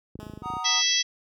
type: clicks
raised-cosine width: 3 ms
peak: -25 dBFS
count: 12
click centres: 0.155 / 0.191 / 0.23 / 0.267 / 0.298 / 0.336 / 0.375 / 0.421 / 0.459 / 0.502 / 0.537 / 0.568 s
type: tone with exponential decay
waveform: 10% pulse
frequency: 212.6 Hz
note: G#3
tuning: 41 cents sharp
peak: -33 dBFS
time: 0.2-0.8 s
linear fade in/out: 0 ms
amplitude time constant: 130 ms
type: chord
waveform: triangle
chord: D# minor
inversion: first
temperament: just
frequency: 746.7 / 933.4 / 1244.5 Hz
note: F#5 / A#5 / D#6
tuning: +16 / +2 / 0 cents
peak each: -35 / -32 / -30 dBFS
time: 0.42-0.83 s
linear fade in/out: 50 ms
type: harmonic tone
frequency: 659.3 Hz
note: E5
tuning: in tune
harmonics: 3 / 4 / 5 / 6 / 7 / 8 / 9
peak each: -30 / -33 / -25 / -32 / -30 / -28 / -27 dBFS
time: 0.64-1.03 s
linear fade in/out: 20 ms
effects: high-pass 60 Hz 12 dB/octave